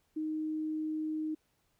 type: tone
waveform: sine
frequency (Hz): 311.1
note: D#4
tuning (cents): 0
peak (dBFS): -32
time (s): 0.16-1.35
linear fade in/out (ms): 10
effects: pink hiss -75 dBFS RMS until 1.79 s